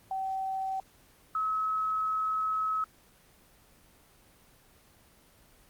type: tone pair in turn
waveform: sine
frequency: 767 / 1285.8 Hz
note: G5 / E6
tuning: -38 / -43 cents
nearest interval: major sixth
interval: 895 cents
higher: second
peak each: -30 / -27 dBFS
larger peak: second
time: 0.11-0.8 / 1.35-2.84 s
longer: second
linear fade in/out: 2 ms
effects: pink hiss -60 dBFS RMS until 5.69 s + Opus 24 kbps